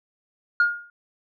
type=tone with exponential decay; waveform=sine; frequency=1423 Hz; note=F6; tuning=32 cents sharp; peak=-11 dBFS; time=0.6-0.9 s; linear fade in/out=2 ms; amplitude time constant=65 ms; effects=tanh soft clip ceiling -12 dBFS